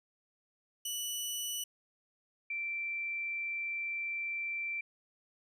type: tone pair in turn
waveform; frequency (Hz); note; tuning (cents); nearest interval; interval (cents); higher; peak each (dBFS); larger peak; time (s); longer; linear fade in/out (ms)
15% pulse / sine; 2960 / 2345; F#7 / D7; 0 / -3; major third; 403; first; -28 / -34; first; 0.85-1.64 / 2.5-4.81; second; 5
effects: none